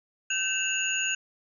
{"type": "tone cluster", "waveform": "sine", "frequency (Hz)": [1543, 2647, 2826, 6740], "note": ["G6", "E7", "F7", "G#8"], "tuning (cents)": [-28, 7, 20, 25], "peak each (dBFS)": -31, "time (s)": [0.3, 1.15], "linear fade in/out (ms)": 5, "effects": []}